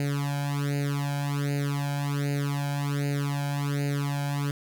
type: tone with flanger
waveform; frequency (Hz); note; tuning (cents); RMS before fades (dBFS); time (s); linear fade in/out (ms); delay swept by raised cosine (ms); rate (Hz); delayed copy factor
sawtooth; 142.5; C#3; +48; -28; 0-4.51; 2; 0.44 to 1.28; 1.3; +1
effects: none